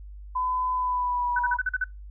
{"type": "tone with pitch glide", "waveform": "sine", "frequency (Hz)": [1009, 971.3], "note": ["B5", "B5"], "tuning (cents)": [37, -29], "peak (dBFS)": -24, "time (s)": [0.35, 1.57], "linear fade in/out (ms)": 10, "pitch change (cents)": -66, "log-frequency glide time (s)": [0.73, 1.36]}
{"type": "tone bursts", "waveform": "sine", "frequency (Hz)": 1508, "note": "F#6", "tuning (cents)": 32, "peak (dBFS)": -22, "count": 7, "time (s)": [1.36, 1.842], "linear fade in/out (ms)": 5, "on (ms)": 32, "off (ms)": 43}
{"effects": ["noise-tail reverb RT60 0.2 s tail -23 dB re dry", "added 50 Hz sine -39 dBFS peak until 2.1 s"]}